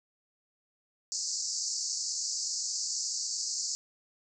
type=band-pass noise; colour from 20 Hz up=white; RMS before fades=-34 dBFS; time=1.12-3.75 s; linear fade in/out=0 ms; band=4500 to 7500 Hz; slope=96 dB/octave; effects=none